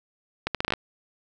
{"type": "accelerating click train", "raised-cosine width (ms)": 0.3, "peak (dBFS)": -9, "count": 8, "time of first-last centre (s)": [0.47, 0.737], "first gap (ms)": 77, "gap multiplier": 0.75, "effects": []}